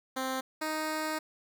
10% pulse tone pair in turn, 261.8 / 311.3 Hz, C4 / D#4, +1 / +1 cents, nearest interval minor third, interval 300 cents, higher second, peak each -23 dBFS, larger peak neither, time 0.16-0.41 / 0.61-1.19 s, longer second, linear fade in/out 10 ms, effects none

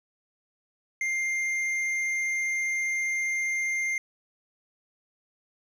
sine tone with hard clipping, 2105 Hz, C7, 10 cents sharp, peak -27 dBFS, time 1.01-3.98 s, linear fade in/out 2 ms, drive 6 dB, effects none

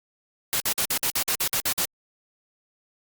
white noise bursts, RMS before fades -24 dBFS, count 11, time 0.53-1.851 s, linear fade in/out 0 ms, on 71 ms, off 54 ms, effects Opus 48 kbps

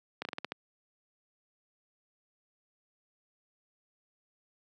slowing click train, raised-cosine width 0.3 ms, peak -19 dBFS, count 7, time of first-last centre 0.22-0.52 s, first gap 31 ms, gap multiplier 1.19, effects high-pass 200 Hz 12 dB/octave

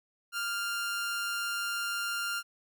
sawtooth tone with amplitude modulation, 1396.9 Hz, F6, in tune, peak -26 dBFS, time 0.32-2.43 s, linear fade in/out 50 ms, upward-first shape sine, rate 203 Hz, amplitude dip 35%, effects none

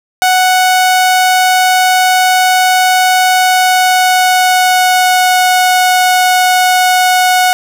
sawtooth tone with pitch glide, 740 to 734.9 Hz, F#5 to F#5, 0 to -12 cents, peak -3 dBFS, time 0.22-7.53 s, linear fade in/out 0 ms, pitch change -12 cents, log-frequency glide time 3.33-5.42 s, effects none

